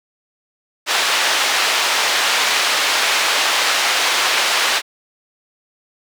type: band-pass noise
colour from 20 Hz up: white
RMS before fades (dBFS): -17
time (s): 0.86-4.82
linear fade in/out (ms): 50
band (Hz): 610 to 4000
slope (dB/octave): 12
effects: none